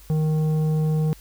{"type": "tone with tanh clipping", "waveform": "sine", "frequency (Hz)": 155.56, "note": "D#3", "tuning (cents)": 0, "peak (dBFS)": -20, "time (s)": [0.1, 1.13], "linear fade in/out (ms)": 0, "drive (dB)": 9, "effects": ["added 50 Hz sine -46 dBFS peak until 1.2 s", "white hiss -51 dBFS RMS until 1.2 s"]}